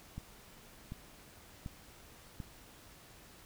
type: click train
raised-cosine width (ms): 5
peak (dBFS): -29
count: 4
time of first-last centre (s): 0.18-2.402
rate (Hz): 1.35
effects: pink hiss -57 dBFS RMS until 3.45 s